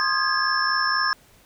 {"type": "tone cluster", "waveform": "sine", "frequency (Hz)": [1057, 1227, 1622, 1686, 5330], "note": ["C6", "D#6", "G#6", "G#6", "E8"], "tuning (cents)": [17, -25, -41, 26, 18], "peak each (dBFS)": -26, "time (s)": [0, 1.13], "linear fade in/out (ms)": 0, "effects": ["pink hiss -55 dBFS RMS until 1.45 s"]}